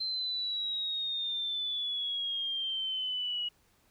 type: exponential sweep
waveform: sine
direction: down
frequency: 4122 to 2900 Hz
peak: -31 dBFS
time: 0-3.49 s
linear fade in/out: 10 ms
effects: pink hiss -68 dBFS RMS until 3.9 s